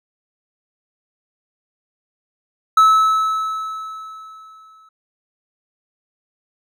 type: tone with exponential decay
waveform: triangle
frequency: 1300 Hz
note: E6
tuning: 24 cents flat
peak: -5 dBFS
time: 2.77-4.89 s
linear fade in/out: 5 ms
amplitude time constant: 460 ms
effects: none